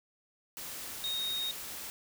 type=tone in noise; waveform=sine; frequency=3729 Hz; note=A#7; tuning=in tune; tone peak=-32 dBFS; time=1.04-1.51 s; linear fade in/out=0 ms; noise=white; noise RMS=-42 dBFS; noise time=0.57-1.9 s; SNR=+7 dB; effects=none